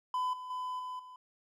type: tone with level steps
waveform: triangle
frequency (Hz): 1007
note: B5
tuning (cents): +33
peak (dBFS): -28 / -39 / -33 / -36 / -46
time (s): 0.14-1.16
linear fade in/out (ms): 2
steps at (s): 0.33 / 0.5 / 0.79 / 0.99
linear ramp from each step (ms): 5
effects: none